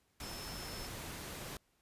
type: tone in noise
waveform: sine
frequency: 5274 Hz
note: E8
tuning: in tune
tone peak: -49 dBFS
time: 0.22-0.87 s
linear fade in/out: 2 ms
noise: pink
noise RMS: -45 dBFS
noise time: 0.2-1.57 s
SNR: -7 dB
effects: pink hiss -75 dBFS RMS until 1.81 s + resampled to 32000 Hz